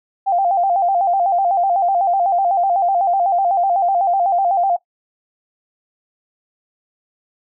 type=tone with vibrato; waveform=sine; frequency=740 Hz; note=F#5; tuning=in tune; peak=-13 dBFS; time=0.26-4.77 s; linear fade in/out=20 ms; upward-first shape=square; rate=8 Hz; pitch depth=100 cents each way; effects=noise-tail reverb RT60 0.1 s tail -19 dB re dry